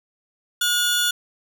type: tone pair together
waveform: sawtooth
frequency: 1442 / 3458 Hz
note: F#6 / A7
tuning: -45 / -31 cents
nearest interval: octave + minor third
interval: 1514 cents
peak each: -18 dBFS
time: 0.61-1.11 s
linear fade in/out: 5 ms
effects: none